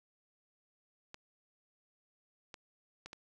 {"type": "clicks", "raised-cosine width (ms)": 0.2, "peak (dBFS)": -29, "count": 4, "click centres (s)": [1.144, 2.542, 3.06, 3.131], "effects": []}